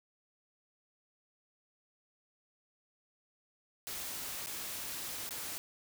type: noise with dropouts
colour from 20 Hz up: white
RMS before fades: -41 dBFS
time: 3.87-5.58 s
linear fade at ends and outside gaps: 0 ms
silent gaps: 4.461-4.47 / 5.291-5.308 s
effects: none